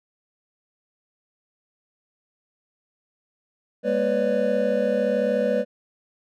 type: tone cluster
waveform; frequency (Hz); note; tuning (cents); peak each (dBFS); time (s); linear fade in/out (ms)
triangle; 204.9 / 238.7 / 496.7 / 555 / 596; G#3 / A#3 / B4 / C#5 / D5; -23 / +41 / +10 / +2 / +25; -26 / -28 / -21 / -25 / -24; 3.83-5.65; 50
effects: none